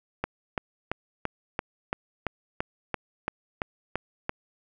click train, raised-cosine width 0.5 ms, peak -12 dBFS, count 13, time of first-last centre 0.24-4.294 s, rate 2.96 Hz, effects none

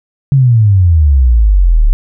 sine exponential sweep, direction down, 141.5 to 34.65 Hz, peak -4 dBFS, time 0.32-1.93 s, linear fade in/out 0 ms, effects none

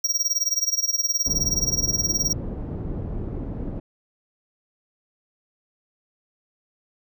square tone with tremolo, 5650 Hz, F8, 19 cents sharp, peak -18 dBFS, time 0.04-2.33 s, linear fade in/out 5 ms, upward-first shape sine, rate 19 Hz, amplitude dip 90%
pink low-pass noise, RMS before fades -30 dBFS, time 1.26-3.8 s, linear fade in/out 5 ms, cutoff 370 Hz, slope 12 dB/octave
effects none

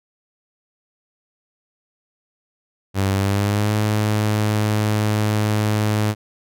sawtooth tone with pitch glide, 97.5 to 106.32 Hz, G2 to G#2, -9 to +41 cents, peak -13 dBFS, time 2.94-6.15 s, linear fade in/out 50 ms, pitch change +150 cents, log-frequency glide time 3.16-3.74 s, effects none

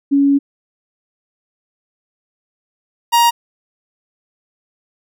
sine / 45% pulse tone pair in turn, 280 / 941.8 Hz, C#4 / A#5, +18 / +18 cents, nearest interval octave + major sixth, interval 2100 cents, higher second, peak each -9 dBFS, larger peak neither, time 0.11-0.39 / 3.12-3.31 s, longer first, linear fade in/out 20 ms, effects none

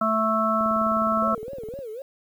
harmonic tone, 220 Hz, A3, in tune, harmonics 1 / 3 / 5 / 6, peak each -26 / -26 / -27 / -23 dBFS, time 0.01-1.35 s, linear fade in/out 5 ms
click train, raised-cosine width 2 ms, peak -27 dBFS, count 24, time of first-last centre 0.61-1.789 s, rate 19.5 Hz
sine tone with vibrato, 490.4 Hz, B4, 12 cents flat, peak -32 dBFS, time 1.22-2.02 s, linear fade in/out 2 ms, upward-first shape sine, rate 4 Hz, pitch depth 240 cents each way
effects 9-bit

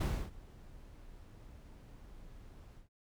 brown noise with ADSR envelope, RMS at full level -29 dBFS, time 0-2.89 s, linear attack 11 ms, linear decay 290 ms, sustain -24 dB, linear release 130 ms, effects none

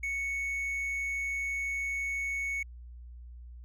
triangle tone, 2217 Hz, C#7, in tune, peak -29 dBFS, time 0.03-2.63 s, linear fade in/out 5 ms, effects added 60 Hz sine -44 dBFS peak until 3.64 s

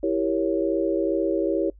sine chord, E diminished seventh, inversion none, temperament equal, 329.6 / 392 / 466.2 / 554.4 Hz, E4 / G4 / Bb4 / Db5, 0 / 0 / 0 / 0 cents, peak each -24 / -26 / -29 / -26 dBFS, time 0.03-1.7 s, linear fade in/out 5 ms, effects noise-tail reverb RT60 0.1 s tail -22 dB re dry + added 50 Hz sine -46 dBFS peak until 1.79 s

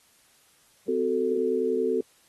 sine tone cluster, 255.6 / 372.9 / 443.3 Hz, C4 / F#4 / A4, -40 / +14 / +13 cents, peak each -30 / -27 / -25 dBFS, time 0.88-2.01 s, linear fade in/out 5 ms, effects white hiss -61 dBFS RMS until 2.28 s + AAC 32 kbps

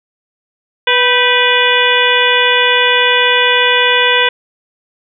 harmonic tone with a mistuned harmonic, 491.7 Hz, B4, 8 cents flat, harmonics 1 / 2 / 3 / 4 / 5 / 6 / 7, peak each -16 / -16 / -16 / -16 / -16 / -16 / -16 dBFS, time 0.87-4.29 s, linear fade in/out 5 ms, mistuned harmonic 3, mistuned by +77 cents, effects none

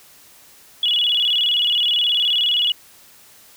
sine tone with vibrato, 3136 Hz, G7, in tune, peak -15 dBFS, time 0.83-2.72 s, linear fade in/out 2 ms, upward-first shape square, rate 19 Hz, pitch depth 130 cents each way, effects white hiss -48 dBFS RMS until 3.56 s

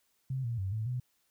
sine tone with pitch steps, 131.8 / 117.4 / 95.7 / 109.5 / 124.8 Hz, C3 / A#2 / G2 / A2 / B2, +13 / +13 / -41 / -8 / +19 cents, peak -31 dBFS, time 0.3-1 s, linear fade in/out 5 ms, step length 140 ms, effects white hiss -74 dBFS RMS until 1.3 s

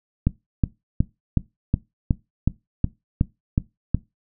click train, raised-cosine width 5 ms, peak -5 dBFS, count 11, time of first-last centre 0.27-3.946 s, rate 2.72 Hz, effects noise-tail reverb RT60 0.2 s tail -19 dB re dry

